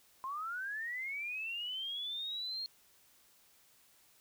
sine linear sweep, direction up, 1031 to 4273 Hz, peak -37 dBFS, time 0.24-2.66 s, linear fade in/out 0 ms, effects white hiss -66 dBFS RMS until 4.2 s

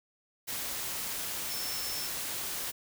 sine tone in noise, 5340 Hz, E8, 22 cents sharp, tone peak -38 dBFS, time 1.49-2.08 s, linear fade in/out 20 ms, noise white, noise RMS -36 dBFS, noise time 0.47-2.72 s, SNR -5 dB, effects none

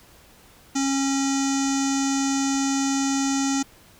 square tone with low-pass filter, 273 Hz, C#4, 26 cents flat, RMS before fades -23 dBFS, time 0.75-3.63 s, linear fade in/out 10 ms, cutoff 6600 Hz, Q 7.3, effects pink hiss -52 dBFS RMS until 3.99 s

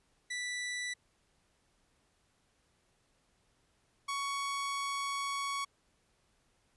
sawtooth tone pair in turn, 1971 / 1116.4 Hz, B6 / C#6, -4 / +12 cents, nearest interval minor seventh, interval 984 cents, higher first, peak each -32 / -30 dBFS, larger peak second, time 0.3-0.94 / 4.08-5.65 s, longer second, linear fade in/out 10 ms, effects pink hiss -73 dBFS RMS until 6.76 s + resampled to 24000 Hz

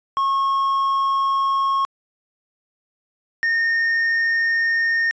triangle tone pair in turn, 1090 / 1833.2 Hz, C#6 / A#6, -29 / -29 cents, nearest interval major sixth, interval 900 cents, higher second, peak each -15 dBFS, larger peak neither, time 0.17-1.85 / 3.43-5.11 s, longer neither, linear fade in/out 0 ms, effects resampled to 16000 Hz

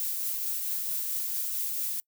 violet noise with tremolo, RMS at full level -30 dBFS, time 0-2 s, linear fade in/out 0 ms, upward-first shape triangle, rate 4.5 Hz, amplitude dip 30%, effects noise-tail reverb RT60 0.1 s tail -26 dB re dry

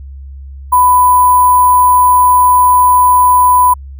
sine tone with sample-and-hold, 996 Hz, B5, 14 cents sharp, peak -4 dBFS, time 0.72-3.74 s, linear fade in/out 10 ms, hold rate 11025 Hz, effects added 68 Hz sine -26 dBFS peak until 3.99 s

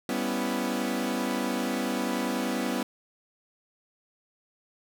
sawtooth chord, C# half-diminished seventh, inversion second, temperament equal, 196 / 246.9 / 277.2 / 329.6 Hz, G3 / B3 / C#4 / E4, 0 / 0 / 0 / 0 cents, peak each -30 / -26 / -30 / -31 dBFS, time 0.09-2.83 s, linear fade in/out 2 ms, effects none

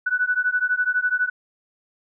sine beating tone pair, 1480 / 1492 Hz, F#6 / F#6, 0 / +14 cents, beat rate 12 Hz, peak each -22 dBFS, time 0.06-1.3 s, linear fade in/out 10 ms, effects none

